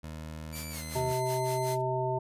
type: tone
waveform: 20% pulse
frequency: 78.4 Hz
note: D#2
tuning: 14 cents sharp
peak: -34 dBFS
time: 0.03-1.13 s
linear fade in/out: 10 ms
type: tone with pitch glide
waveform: 10% pulse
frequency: 2326 to 2060 Hz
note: D7 to C7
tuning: -17 to -28 cents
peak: -33 dBFS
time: 0.52-1.76 s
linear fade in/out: 20 ms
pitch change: -211 cents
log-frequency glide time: 0.71-0.82 s
type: noise with tremolo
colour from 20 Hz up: white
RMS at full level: -41 dBFS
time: 0.54-1.82 s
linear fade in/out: 20 ms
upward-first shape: sine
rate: 5.4 Hz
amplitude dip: 95%
type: harmonic tone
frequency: 128.5 Hz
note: C3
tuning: 31 cents flat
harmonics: 1 / 3 / 5 / 7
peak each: -33 / -33 / -33 / -33 dBFS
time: 0.95-2.19 s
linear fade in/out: 10 ms
effects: resampled to 32000 Hz